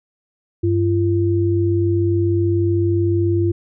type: tone pair together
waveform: sine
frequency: 98 / 341.7 Hz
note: G2 / F4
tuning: 0 / -38 cents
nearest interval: octave + minor seventh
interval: 2162 cents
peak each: -17 dBFS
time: 0.63-3.52 s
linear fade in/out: 10 ms
effects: none